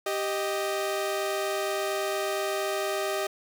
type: tone pair together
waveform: sawtooth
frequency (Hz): 392 / 622.3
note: G4 / D#5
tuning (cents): 0 / 0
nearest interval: minor sixth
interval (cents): 800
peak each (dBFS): -26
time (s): 0.06-3.27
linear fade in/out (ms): 5
effects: none